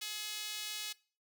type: tone with high-pass filter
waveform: sawtooth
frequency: 423.4 Hz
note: G#4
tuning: 33 cents sharp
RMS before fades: -41 dBFS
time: 0.01-0.93 s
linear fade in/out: 10 ms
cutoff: 3400 Hz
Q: 1.3
effects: noise-tail reverb RT60 0.4 s tail -22 dB re dry